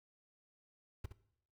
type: noise with echo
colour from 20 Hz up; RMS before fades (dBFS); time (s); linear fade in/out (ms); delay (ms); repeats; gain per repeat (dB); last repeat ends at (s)
brown; -41; 1.04-1.06; 5; 66; 1; -9; 1.126
effects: noise-tail reverb RT60 0.7 s tail -17 dB re dry